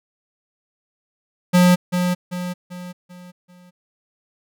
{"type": "tone with echo", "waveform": "square", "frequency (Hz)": 179.1, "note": "F3", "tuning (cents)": 44, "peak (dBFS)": -11, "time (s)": [1.53, 1.76], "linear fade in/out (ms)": 20, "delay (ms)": 390, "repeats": 5, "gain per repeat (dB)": -7, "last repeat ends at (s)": 3.71, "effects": []}